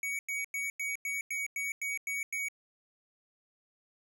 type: tone bursts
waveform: square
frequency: 2249 Hz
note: C#7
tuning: 24 cents sharp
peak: -33 dBFS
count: 10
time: 0.03-2.485 s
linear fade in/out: 2 ms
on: 160 ms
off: 95 ms
effects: none